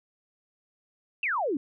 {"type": "exponential sweep", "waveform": "sine", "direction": "down", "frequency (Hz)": [2794, 256.9], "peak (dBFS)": -25, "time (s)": [1.23, 1.57], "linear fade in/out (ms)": 2, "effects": []}